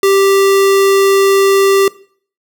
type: tone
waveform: square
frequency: 392 Hz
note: G4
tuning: in tune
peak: -8 dBFS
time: 0.03-1.88 s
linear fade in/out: 2 ms
effects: noise-tail reverb RT60 0.5 s tail -20 dB re dry